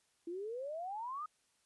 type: exponential sweep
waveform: sine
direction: up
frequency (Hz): 329.6 to 1272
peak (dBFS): -39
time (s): 0.27-1.26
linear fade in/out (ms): 5
effects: white hiss -75 dBFS RMS until 1.65 s + resampled to 24000 Hz